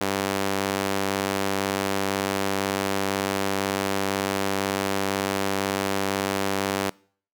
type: tone with high-pass filter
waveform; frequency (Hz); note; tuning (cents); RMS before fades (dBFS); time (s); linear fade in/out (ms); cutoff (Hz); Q
sawtooth; 98; G2; 0; -26; 0.01-6.9; 0; 300; 0.69
effects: noise-tail reverb RT60 0.5 s tail -24 dB re dry